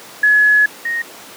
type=tone pair in turn; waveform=sine; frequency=1696 / 1863.7 Hz; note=G#6 / A#6; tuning=+36 / -1 cents; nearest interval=major second; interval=163 cents; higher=second; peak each=-8 / -17 dBFS; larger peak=first; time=0.23-0.66 / 0.85-1.02 s; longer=first; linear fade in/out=5 ms; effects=pink hiss -36 dBFS RMS until 1.36 s + high-pass 300 Hz 12 dB/octave

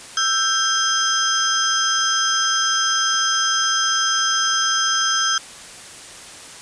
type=tone cluster; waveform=sine; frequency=1325 / 1571 / 3216 / 5090 / 6180 Hz; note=E6 / G6 / G7 / D#8 / G8; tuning=+9 / +3 / +44 / +39 / -26 cents; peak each=-23 dBFS; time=0.17-5.38 s; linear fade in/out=2 ms; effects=white hiss -38 dBFS RMS until 6.61 s + resampled to 22050 Hz

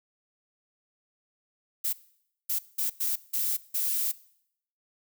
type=noise bursts at uneven times; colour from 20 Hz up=violet; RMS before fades=-28 dBFS; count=6; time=1.84-1.93 / 2.49-2.59 / 2.78-2.9 / 3-3.16 / 3.33-3.57 / 3.74-4.12 s; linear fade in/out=10 ms; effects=noise-tail reverb RT60 0.7 s tail -20 dB re dry

